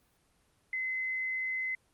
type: tone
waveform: sine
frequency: 2046 Hz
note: C7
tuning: 39 cents flat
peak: -31 dBFS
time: 0.73-1.75 s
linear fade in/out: 2 ms
effects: pink hiss -70 dBFS RMS until 1.93 s + Opus 24 kbps